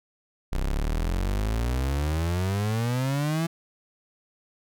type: exponential sweep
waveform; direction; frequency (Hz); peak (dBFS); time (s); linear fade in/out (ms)
35% pulse; up; 31 to 168.5; -22; 0.52-3.47; 10
effects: none